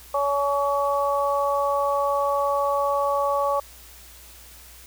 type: harmonic tone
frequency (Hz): 282.5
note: C#4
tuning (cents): +33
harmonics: 2 / 3 / 4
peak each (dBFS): -23 / -27 / -24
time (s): 0.14-3.6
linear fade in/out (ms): 5
effects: added 60 Hz sine -49 dBFS peak until 4.86 s + white hiss -47 dBFS RMS until 4.86 s